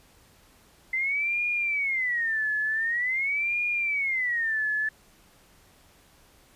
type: tone with vibrato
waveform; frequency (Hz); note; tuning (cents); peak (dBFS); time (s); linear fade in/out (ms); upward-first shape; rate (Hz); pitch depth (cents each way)
sine; 2041; C7; -44; -24; 0.93-4.89; 5; sine; 0.46; 300
effects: pink hiss -58 dBFS RMS until 6.55 s + resampled to 32000 Hz